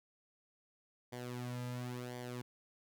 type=tone with flanger; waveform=sawtooth; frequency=123.47 Hz; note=B2; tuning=in tune; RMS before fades=-43 dBFS; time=1.12-2.42 s; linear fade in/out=10 ms; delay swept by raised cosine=0.75 to 2.75 ms; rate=0.95 Hz; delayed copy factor=-0.7; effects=none